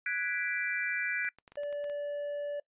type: chord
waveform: sine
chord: G# half-diminished seventh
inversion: third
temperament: equal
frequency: 1480 / 1661.2 / 1975.5 / 2349 Hz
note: F#6 / G#6 / B6 / D7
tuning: 0 / 0 / 0 / 0 cents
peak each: -36 dBFS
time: 0.06-1.29 s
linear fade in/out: 2 ms
type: clicks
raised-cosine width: 0.3 ms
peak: -36 dBFS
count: 9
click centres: 1.248 / 1.386 / 1.478 / 1.52 / 1.556 / 1.634 / 1.727 / 1.842 / 1.898 s
type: tone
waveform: triangle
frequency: 580 Hz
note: D5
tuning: 22 cents flat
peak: -31 dBFS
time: 1.57-2.6 s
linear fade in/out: 5 ms
effects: noise-tail reverb RT60 0.1 s tail -23 dB re dry + resampled to 8000 Hz